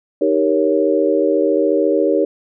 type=chord; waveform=sine; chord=Eb dominant seventh; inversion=none; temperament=equal; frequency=311.1 / 392 / 466.2 / 554.4 Hz; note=Eb4 / G4 / Bb4 / Db5; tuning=0 / 0 / 0 / 0 cents; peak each=-18 dBFS; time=0.21-2.25 s; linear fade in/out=5 ms; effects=none